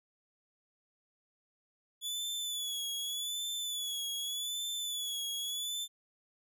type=tone with vibrato; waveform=sawtooth; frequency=3429 Hz; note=A7; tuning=45 cents flat; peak=-32 dBFS; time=2.01-5.88 s; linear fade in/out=50 ms; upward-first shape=sine; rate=0.84 Hz; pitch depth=58 cents each way; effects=none